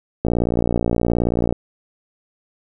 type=click train; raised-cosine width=2 ms; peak=-5 dBFS; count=76; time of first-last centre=0.25-1.526 s; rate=58.8 Hz; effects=none